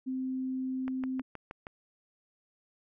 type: tone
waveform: sine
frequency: 260 Hz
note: C4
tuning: 11 cents flat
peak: -31 dBFS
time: 0.06-1.22 s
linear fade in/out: 20 ms
type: click train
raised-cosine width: 0.5 ms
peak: -26 dBFS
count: 6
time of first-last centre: 0.88-1.669 s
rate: 6.34 Hz
effects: none